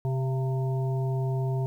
harmonic tone with a mistuned harmonic, 130.81 Hz, C3, in tune, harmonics 1 / 3 / 5 / 7, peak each -25 / -35 / -39 / -42 dBFS, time 0.05-1.66 s, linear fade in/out 0 ms, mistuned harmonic 5, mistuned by +54 cents, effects 10-bit

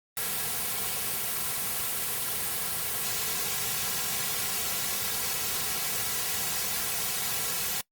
white noise with comb filter, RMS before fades -30 dBFS, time 0.17-7.81 s, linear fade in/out 2 ms, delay 3.3 ms, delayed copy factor -0.9, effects noise-tail reverb RT60 0.1 s tail -23 dB re dry + Opus 32 kbps

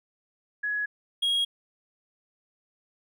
sine / triangle tone pair in turn, 1681 / 3285 Hz, G#6 / G#7, +20 / -20 cents, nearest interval octave, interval 1160 cents, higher second, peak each -26 / -21 dBFS, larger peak second, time 0.63-0.86 / 1.22-1.45 s, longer neither, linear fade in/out 10 ms, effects none

